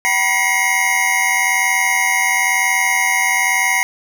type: tone cluster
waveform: square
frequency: 763 / 969 / 1921 / 2115 / 2196 Hz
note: G5 / B5 / B6 / C7 / C#7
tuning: -47 / -33 / -48 / +18 / -17 cents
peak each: -25 / -23 / -21 / -18 / -22 dBFS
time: 0.05-3.83 s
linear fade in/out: 0 ms
effects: none